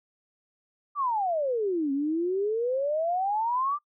sine exponential two-way sweep, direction down then up, 1200 to 270 to 1200 Hz, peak -24 dBFS, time 0.95-3.79 s, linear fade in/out 50 ms, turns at 1.92 s, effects noise-tail reverb RT60 0.1 s tail -24 dB re dry

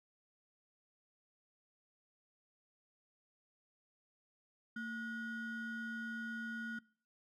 triangle ring-modulated tone, 839 Hz, G#5, 17 cents sharp, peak -35 dBFS, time 4.76-6.79 s, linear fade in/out 5 ms, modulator 612 Hz, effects noise-tail reverb RT60 0.5 s tail -23 dB re dry

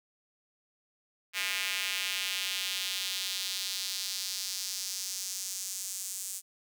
square tone with high-pass filter sweep, 94.9 Hz, F#2, 44 cents sharp, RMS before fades -35 dBFS, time 1.33-6.42 s, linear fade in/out 50 ms, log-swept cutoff 2300 to 7800 Hz, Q 1.9, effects none

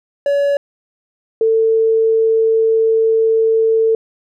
triangle / sine tone pair in turn, 567 / 447 Hz, C#5 / A4, +39 / +27 cents, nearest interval major third, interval 412 cents, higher first, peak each -10 dBFS, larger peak neither, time 0.26-0.57 / 1.41-3.95 s, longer second, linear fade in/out 2 ms, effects none

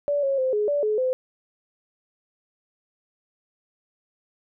sine tone with pitch steps, 577 / 547 / 519 / 419.5 / 579 / 427 / 513 Hz, D5 / C#5 / C5 / G#4 / D5 / G#4 / C5, -31 / -23 / -14 / +17 / -25 / +48 / -34 cents, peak -20 dBFS, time 0.08-1.13 s, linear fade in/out 0 ms, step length 150 ms, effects none

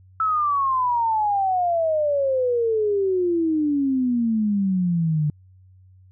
sine exponential sweep, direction down, 1318.5 to 146.83 Hz, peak -18 dBFS, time 0.2-5.3 s, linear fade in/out 2 ms, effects added 93 Hz sine -48 dBFS peak until 6.11 s

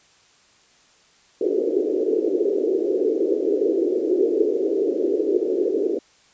pink band-pass noise, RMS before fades -21 dBFS, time 1.41-5.99 s, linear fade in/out 5 ms, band 340 to 450 Hz, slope 48 dB/octave, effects white hiss -56 dBFS RMS until 6.33 s + resampled to 16000 Hz

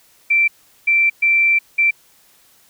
sine tone bursts at uneven times, 2345 Hz, D7, 3 cents flat, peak -11 dBFS, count 4, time 0.3-0.48 / 0.87-1.1 / 1.22-1.59 / 1.78-1.91 s, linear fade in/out 10 ms, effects white hiss -53 dBFS RMS until 2.69 s

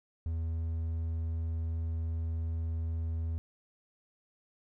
triangle tone, 81.7 Hz, E2, 15 cents flat, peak -29 dBFS, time 0.26-3.38 s, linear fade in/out 0 ms, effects none

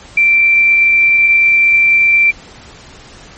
sine tone, 2349 Hz, D7, in tune, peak -6 dBFS, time 0.17-2.31 s, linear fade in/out 5 ms, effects pink hiss -37 dBFS RMS until 3.37 s + MP3 32 kbps

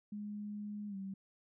sine tone with pitch glide, 207.7 to 193.79 Hz, G#3 to G3, 0 to -20 cents, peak -40 dBFS, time 0.12-1.14 s, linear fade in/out 5 ms, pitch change -120 cents, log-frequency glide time 0.88-0.96 s, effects none

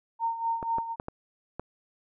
sine tone with tremolo, 917 Hz, A#5, 29 cents flat, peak -24 dBFS, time 0.19-0.96 s, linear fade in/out 50 ms, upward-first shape sine, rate 4.1 Hz, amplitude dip 70%
clicks, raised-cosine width 1 ms, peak -20 dBFS, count 5, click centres 0.628 / 0.784 / 0.999 / 1.084 / 1.596 s
effects none

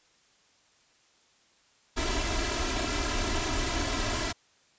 pink noise with comb filter, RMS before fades -29 dBFS, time 1.96-4.33 s, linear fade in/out 20 ms, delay 3 ms, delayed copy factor +0.95, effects white hiss -64 dBFS RMS until 4.78 s + resampled to 16000 Hz

